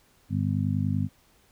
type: harmonic tone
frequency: 50.2 Hz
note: G1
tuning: 42 cents sharp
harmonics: 2 / 3 / 4 / 5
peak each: -27 / -29 / -30 / -31 dBFS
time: 0.29-1.09 s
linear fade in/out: 50 ms
effects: pink hiss -62 dBFS RMS until 1.51 s